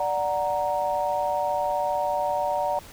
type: chord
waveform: sine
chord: D augmented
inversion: none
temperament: equal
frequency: 587.3 / 740 / 932.3 Hz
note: D5 / F#5 / A#5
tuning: 0 / 0 / 0 cents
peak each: -27 dBFS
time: 0-2.79 s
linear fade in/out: 2 ms
effects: pink hiss -46 dBFS RMS until 2.92 s